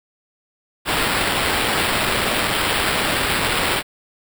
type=noise with sample-and-hold; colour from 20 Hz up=white; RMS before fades=-20 dBFS; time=0.85-3.83 s; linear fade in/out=50 ms; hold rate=6300 Hz; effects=none